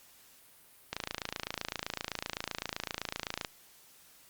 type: click train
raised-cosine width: 0.2 ms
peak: -16 dBFS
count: 71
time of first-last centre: 0.93-3.448 s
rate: 27.8 Hz
effects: white hiss -59 dBFS RMS until 4.29 s + Opus 48 kbps